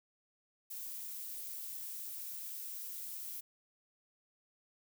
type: noise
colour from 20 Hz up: violet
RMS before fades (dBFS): -44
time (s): 0.7-3.41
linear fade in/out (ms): 10
effects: none